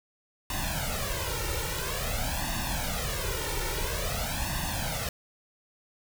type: noise with flanger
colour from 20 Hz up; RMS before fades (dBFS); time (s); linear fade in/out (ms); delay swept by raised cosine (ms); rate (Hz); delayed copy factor
pink; -31; 0.5-5.09; 2; 1.1 to 2.2; 0.49; +1
effects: none